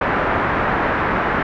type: low-pass noise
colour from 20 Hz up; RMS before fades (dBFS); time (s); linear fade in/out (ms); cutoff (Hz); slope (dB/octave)
white; -19; 0.01-1.43; 5; 1700; 24
effects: none